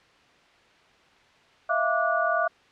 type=tone cluster; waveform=sine; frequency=648 / 689 / 1171 / 1459 Hz; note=E5 / F5 / D6 / F#6; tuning=-30 / -24 / -5 / -25 cents; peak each=-27 dBFS; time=1.69-2.48 s; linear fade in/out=10 ms; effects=white hiss -57 dBFS RMS until 2.71 s + low-pass 3000 Hz 12 dB/octave